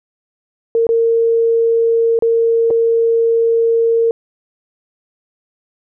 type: tone with dropouts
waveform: sine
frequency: 459.1 Hz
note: A#4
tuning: 26 cents flat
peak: -10 dBFS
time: 0.75-4.11 s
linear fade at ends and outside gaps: 1 ms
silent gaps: 0.868-0.89 / 2.19-2.223 / 2.704-2.708 s
effects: none